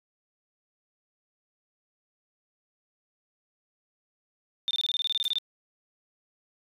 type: tone bursts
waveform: sine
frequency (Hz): 3600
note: A7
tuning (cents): +39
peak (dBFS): -24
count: 14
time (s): 4.68-5.384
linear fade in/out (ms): 0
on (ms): 28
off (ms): 24
type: noise with exponential decay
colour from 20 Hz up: blue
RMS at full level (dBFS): -35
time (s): 5.24-5.32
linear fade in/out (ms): 1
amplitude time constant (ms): 17
effects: resampled to 32000 Hz